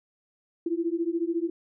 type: beating tone pair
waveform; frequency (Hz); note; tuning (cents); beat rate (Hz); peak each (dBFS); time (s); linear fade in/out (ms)
sine; 329.6 / 343.6; E4 / F4; 0 / -28; 14; -28; 0.66-1.5; 5
effects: none